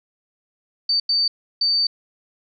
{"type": "tone bursts at uneven times", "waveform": "sine", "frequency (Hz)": 4589, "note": "D8", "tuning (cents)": -41, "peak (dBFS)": -16, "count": 3, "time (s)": [[0.89, 1], [1.09, 1.28], [1.61, 1.87]], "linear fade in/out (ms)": 5, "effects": []}